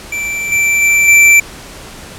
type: tone with level steps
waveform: square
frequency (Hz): 2339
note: D7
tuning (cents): -8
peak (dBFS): -17 / -10 / -8 / -4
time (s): 0.12-1.4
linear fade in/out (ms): 5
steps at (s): 0.52 / 0.82 / 1.08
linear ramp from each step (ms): 2
effects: pink hiss -32 dBFS RMS until 2.18 s + low-pass 11000 Hz 12 dB/octave